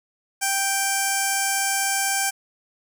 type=tone with notch filter; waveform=5% pulse; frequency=784 Hz; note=G5; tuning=in tune; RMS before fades=-23 dBFS; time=0.41-2.31 s; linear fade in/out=20 ms; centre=3800 Hz; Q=0.93; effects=none